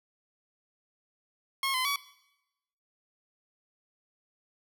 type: tone with pitch steps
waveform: 15% pulse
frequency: 1083 / 1025 / 1133 Hz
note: C#6 / C6 / C#6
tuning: -41 / -36 / +37 cents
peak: -21 dBFS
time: 1.63-1.96 s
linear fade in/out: 2 ms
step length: 110 ms
effects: noise-tail reverb RT60 0.9 s tail -19 dB re dry